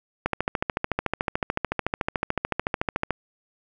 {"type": "click train", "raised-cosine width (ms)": 0.5, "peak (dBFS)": -8, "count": 40, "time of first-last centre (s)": [0.26, 3.107], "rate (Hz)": 13.7, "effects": []}